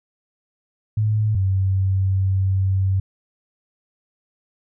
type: tone pair in turn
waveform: sine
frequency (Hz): 107.2 / 95.66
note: A2 / G2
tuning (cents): -45 / -42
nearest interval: major second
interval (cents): 197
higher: first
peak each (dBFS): -16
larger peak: neither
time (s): 0.97-1.35 / 1.35-3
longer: second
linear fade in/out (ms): 5
effects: none